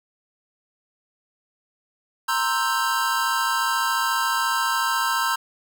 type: chord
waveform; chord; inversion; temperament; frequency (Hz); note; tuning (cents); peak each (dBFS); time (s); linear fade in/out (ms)
square; C dominant seventh; third; equal; 932.3 / 1046.5 / 1318.5 / 1568; Bb5 / C6 / E6 / G6; 0 / 0 / 0 / 0; -27; 2.28-5.36; 10
effects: none